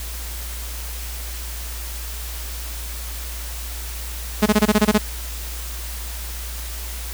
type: tone bursts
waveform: sawtooth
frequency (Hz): 211.7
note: G#3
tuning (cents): +33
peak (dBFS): -8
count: 9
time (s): 4.42-4.982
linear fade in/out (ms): 10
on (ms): 42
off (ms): 23
effects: added 58 Hz sine -29 dBFS peak until 7.13 s + white hiss -34 dBFS RMS until 7.13 s